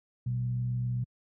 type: tone with frequency modulation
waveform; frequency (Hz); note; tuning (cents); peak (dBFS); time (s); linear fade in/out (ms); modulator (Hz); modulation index
sine; 122.4; B2; -15; -27; 0.26-1.04; 5; 67.6; 0.4
effects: high-pass 80 Hz 12 dB/octave